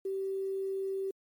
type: tone with quantisation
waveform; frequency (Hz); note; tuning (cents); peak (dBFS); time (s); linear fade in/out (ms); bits
sine; 386.8; G4; -23; -31; 0.05-1.11; 5; 10
effects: MP3 96 kbps